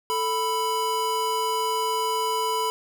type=tone pair together; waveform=square; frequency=441 / 990 Hz; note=A4 / B5; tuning=+4 / +4 cents; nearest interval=octave + major second; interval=1400 cents; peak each=-29 / -25 dBFS; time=0.1-2.7 s; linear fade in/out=0 ms; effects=none